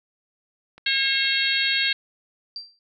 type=click train; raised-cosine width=0.3 ms; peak=-29 dBFS; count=6; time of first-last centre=0.78-1.247 s; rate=10.7 Hz
type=harmonic tone; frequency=541 Hz; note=C#5; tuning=42 cents flat; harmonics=3 / 4 / 5 / 6 / 7 / 8; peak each=-27 / -27 / -27 / -27 / -27 / -27 dBFS; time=0.86-1.93 s; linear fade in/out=5 ms
type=tone with exponential decay; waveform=sine; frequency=4704 Hz; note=D8; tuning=2 cents sharp; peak=-28 dBFS; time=2.56-2.79 s; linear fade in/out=1 ms; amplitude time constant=50 ms
effects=none